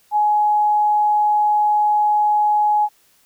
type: tone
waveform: sine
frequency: 840 Hz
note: G#5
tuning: 19 cents sharp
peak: -13 dBFS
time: 0.11-2.89 s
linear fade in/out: 50 ms
effects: white hiss -57 dBFS RMS until 3.25 s

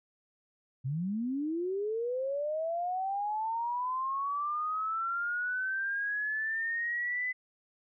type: linear sweep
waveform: sine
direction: up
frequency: 123.47 to 2017 Hz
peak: -30 dBFS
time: 0.84-7.33 s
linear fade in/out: 20 ms
effects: none

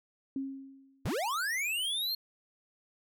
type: tone with exponential decay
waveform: sine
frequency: 270.4 Hz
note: C#4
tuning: 43 cents flat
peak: -30 dBFS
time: 0.36-1.1 s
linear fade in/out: 2 ms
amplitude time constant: 160 ms
type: linear sweep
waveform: square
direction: up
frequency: 58.27 to 4294 Hz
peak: -31 dBFS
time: 1.05-2.15 s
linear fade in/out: 5 ms
effects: none

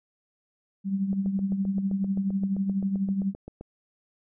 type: tone with tremolo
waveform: sine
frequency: 195 Hz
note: G3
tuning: 9 cents flat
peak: -21 dBFS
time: 0.84-3.34 s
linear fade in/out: 50 ms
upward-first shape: triangle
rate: 12 Hz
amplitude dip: 65%
type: click train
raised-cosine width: 2 ms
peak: -26 dBFS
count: 20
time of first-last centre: 1.13-3.61 s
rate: 7.66 Hz
effects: none

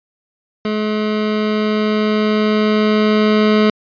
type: tone with level ramp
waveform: 25% pulse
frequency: 213.4 Hz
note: G#3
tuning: 47 cents sharp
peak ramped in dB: -13 to -6 dBFS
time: 0.65-3.7 s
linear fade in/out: 2 ms
effects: resampled to 11025 Hz

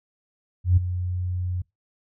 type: tone with ADSR envelope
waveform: sine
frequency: 90.1 Hz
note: F#2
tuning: 45 cents flat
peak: -11 dBFS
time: 0.64-1.62 s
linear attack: 130 ms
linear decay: 13 ms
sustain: -13 dB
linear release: 8 ms
effects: noise-tail reverb RT60 0.2 s tail -25 dB re dry + tanh soft clip ceiling -7 dBFS

